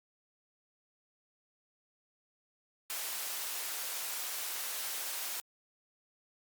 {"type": "high-pass noise", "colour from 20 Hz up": "white", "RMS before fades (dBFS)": -38, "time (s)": [2.9, 5.4], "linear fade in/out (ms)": 0, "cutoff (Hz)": 550, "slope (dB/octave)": 12, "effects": ["Opus 48 kbps"]}